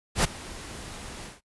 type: noise with ADSR envelope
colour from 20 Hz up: pink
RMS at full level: -20 dBFS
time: 0.15-1.41 s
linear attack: 92 ms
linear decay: 14 ms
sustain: -20 dB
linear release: 170 ms
effects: noise-tail reverb RT60 0.1 s tail -22 dB re dry + resampled to 24000 Hz